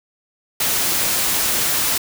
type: noise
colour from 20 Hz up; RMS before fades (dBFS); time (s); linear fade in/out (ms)
white; -19; 0.6-1.98; 5
effects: none